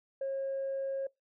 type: tone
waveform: sine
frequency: 542 Hz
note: C#5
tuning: 39 cents flat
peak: -30 dBFS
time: 0.21-1.07 s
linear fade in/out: 5 ms
effects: noise-tail reverb RT60 0.2 s tail -26 dB re dry + tanh soft clip ceiling -29 dBFS